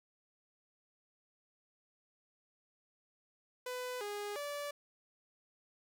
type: tone with pitch steps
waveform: sawtooth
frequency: 500 / 411.8 / 579 Hz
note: B4 / G#4 / D5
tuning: +21 / -15 / -25 cents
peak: -35 dBFS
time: 3.66-4.71 s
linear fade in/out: 5 ms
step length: 350 ms
effects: none